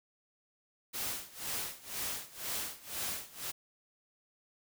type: noise with tremolo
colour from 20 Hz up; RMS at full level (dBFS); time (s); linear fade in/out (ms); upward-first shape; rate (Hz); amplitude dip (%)
white; -36; 0.93-3.52; 20; sine; 2; 90
effects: none

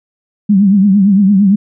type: tone with vibrato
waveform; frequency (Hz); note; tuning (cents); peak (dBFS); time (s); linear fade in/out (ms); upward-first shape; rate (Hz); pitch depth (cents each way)
sine; 198.1; G3; +18; -5; 0.49-1.56; 10; triangle; 8.8; 120
effects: none

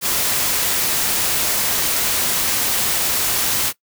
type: noise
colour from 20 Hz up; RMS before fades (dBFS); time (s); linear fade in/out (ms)
white; -19; 0.01-3.73; 50
effects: noise-tail reverb RT60 0.1 s tail -19 dB re dry

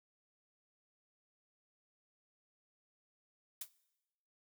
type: noise with exponential decay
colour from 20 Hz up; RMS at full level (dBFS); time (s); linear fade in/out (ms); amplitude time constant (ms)
blue; -37; 3.61-3.7; 5; 18
effects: noise-tail reverb RT60 1.0 s tail -20 dB re dry

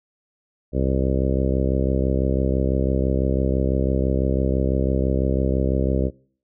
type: harmonic tone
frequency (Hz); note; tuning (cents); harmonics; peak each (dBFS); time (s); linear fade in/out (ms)
66; C2; +16; 1 / 2 / 3 / 4 / 5 / 6 / 7 / 8 / 9; -22 / -25 / -27 / -28 / -29 / -30 / -30 / -31 / -32; 0.72-6.11; 50
effects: noise-tail reverb RT60 0.5 s tail -23 dB re dry

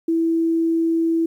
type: tone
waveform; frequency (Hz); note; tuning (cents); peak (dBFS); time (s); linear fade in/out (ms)
sine; 329.3; E4; -2; -16; 0.08-1.26; 5
effects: 9-bit

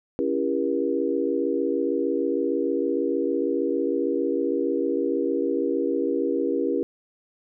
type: chord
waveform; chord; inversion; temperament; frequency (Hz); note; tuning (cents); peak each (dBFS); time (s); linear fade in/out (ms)
sine; C# diminished seventh; none; just; 277.2 / 332.6 / 399.1 / 479; C#4 / E4 / G4 / Bb4; 0 / +16 / +31 / +47; -27; 0.19-6.83; 0
effects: none

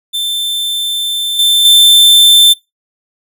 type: tone with level steps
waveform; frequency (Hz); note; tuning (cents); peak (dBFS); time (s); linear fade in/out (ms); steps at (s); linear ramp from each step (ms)
45% pulse; 3550; A7; +15; -14 / -7 / -3; 0.13-2.54; 20; 1.39 / 1.65; 2
effects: noise-tail reverb RT60 0.2 s tail -21 dB re dry

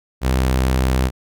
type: tone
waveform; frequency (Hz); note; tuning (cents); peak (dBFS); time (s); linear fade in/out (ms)
sawtooth; 64.5; C2; -24; -11; 0.21-1.11; 50
effects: none

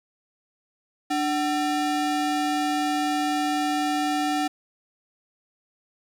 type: ring-modulated tone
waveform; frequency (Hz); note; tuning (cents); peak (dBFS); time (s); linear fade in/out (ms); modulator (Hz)
square; 524; C5; +2; -20; 1.1-4.48; 10; 228
effects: low-pass 9000 Hz 12 dB/octave + 8-bit

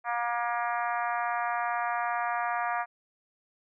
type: harmonic tone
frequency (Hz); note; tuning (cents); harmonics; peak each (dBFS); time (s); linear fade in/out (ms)
237.6; A#3; +33; 3 / 4 / 5 / 6 / 7 / 8 / 9 / 10; -31 / -34 / -34 / -38 / -37 / -41 / -45 / -46; 0.04-2.86; 50
effects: none

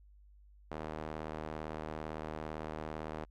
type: tone with band-pass filter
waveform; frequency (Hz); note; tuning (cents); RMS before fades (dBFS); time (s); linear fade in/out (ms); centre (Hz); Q
sawtooth; 77.78; D#2; 0; -42; 0.71-3.25; 5; 690; 0.74
effects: added 50 Hz sine -57 dBFS peak until 3.3 s

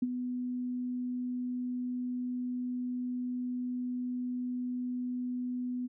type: tone with ADSR envelope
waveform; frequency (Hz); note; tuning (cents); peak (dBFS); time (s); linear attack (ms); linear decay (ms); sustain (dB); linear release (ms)
sine; 248.6; B3; +12; -24; 0.02-5.88; 7; 32; -8; 27
effects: none

